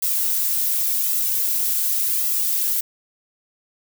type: noise with flanger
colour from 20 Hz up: violet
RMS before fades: -21 dBFS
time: 0.02-2.81 s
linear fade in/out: 5 ms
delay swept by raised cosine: 1.5 to 3.5 ms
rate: 0.89 Hz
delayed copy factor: +0.7
effects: none